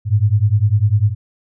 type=beating tone pair; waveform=sine; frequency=99.8 / 109.8 Hz; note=G2 / A2; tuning=+32 / -3 cents; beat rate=10 Hz; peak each=-14 dBFS; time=0.05-1.15 s; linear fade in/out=50 ms; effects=none